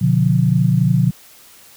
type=chord; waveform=sine; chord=B diminished; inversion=none; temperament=equal with one note detuned; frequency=123.47 / 146.83 / 177.87 Hz; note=B2 / D3 / F3; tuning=0 / 0 / +32 cents; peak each=-16 dBFS; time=0.01-1.11 s; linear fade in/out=10 ms; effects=white hiss -45 dBFS RMS until 1.76 s